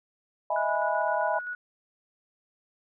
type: chord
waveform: sine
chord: E major seventh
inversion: third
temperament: equal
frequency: 622.3 / 659.3 / 830.6 / 987.8 Hz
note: D#5 / E5 / G#5 / B5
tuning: 0 / 0 / 0 / 0 cents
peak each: -30 dBFS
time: 0.5-1.39 s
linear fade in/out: 5 ms
type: tone with tremolo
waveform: sine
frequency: 1463 Hz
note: F#6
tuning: 20 cents flat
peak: -31 dBFS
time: 0.56-1.55 s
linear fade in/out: 2 ms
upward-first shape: square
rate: 7.7 Hz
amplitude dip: 35%
effects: none